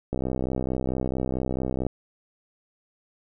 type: click train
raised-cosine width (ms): 2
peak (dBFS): -14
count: 113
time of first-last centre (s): 0.13-1.866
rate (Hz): 64.5
effects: none